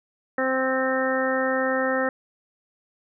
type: harmonic tone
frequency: 261.6 Hz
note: C4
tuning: in tune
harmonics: 1 / 2 / 3 / 4 / 5 / 6 / 7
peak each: -28 / -24 / -32 / -36 / -30 / -33 / -28 dBFS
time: 0.38-2.09 s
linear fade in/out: 2 ms
effects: none